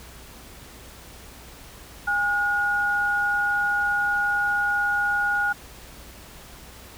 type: tone pair together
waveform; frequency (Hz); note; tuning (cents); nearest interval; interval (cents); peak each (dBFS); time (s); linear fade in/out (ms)
sine; 816.6 / 1440; G#5 / F#6; -29 / -47; minor seventh; 982; -27 / -21; 2.07-5.53; 10
effects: added 60 Hz sine -49 dBFS peak until 6.97 s + pink hiss -45 dBFS RMS until 6.97 s